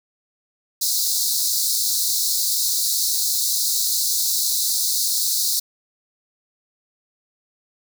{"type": "high-pass noise", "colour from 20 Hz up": "pink", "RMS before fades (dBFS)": -21, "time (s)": [0.81, 5.6], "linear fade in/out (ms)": 10, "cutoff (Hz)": 3900, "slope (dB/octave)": 96, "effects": []}